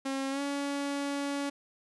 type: tone with pitch glide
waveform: sawtooth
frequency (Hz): 270 to 282.4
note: C#4 to C#4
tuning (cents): -45 to +32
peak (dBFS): -27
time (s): 0.05-1.5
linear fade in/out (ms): 10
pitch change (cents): +77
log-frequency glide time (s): 0.3-0.41
effects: resampled to 24000 Hz